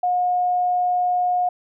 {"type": "tone", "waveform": "sine", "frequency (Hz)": 720, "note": "F#5", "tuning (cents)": -47, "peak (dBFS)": -17, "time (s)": [0.03, 1.49], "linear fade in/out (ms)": 5, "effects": []}